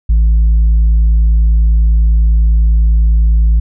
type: tone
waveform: sine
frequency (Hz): 55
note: A1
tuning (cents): 0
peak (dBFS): -3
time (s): 0.09-3.6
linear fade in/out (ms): 10
effects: tanh soft clip ceiling -5 dBFS